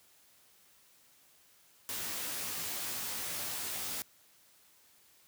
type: noise with comb filter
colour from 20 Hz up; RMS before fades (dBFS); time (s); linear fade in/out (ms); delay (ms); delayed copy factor
white; -38; 1.89-4.02; 0; 15; -0.9
effects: white hiss -64 dBFS RMS until 5.27 s + high-pass 60 Hz 12 dB/octave